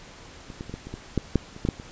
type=clicks; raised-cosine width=3 ms; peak=-26 / -20 / -25 / -20 / -24 / -21 / -9 / -6 / -27 / -12 / -9 / -25 dBFS; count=12; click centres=0.502 / 0.609 / 0.696 / 0.74 / 0.87 / 0.94 / 1.177 / 1.357 / 1.564 / 1.651 / 1.688 / 1.799 s; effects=pink hiss -46 dBFS RMS until 1.91 s + resampled to 16000 Hz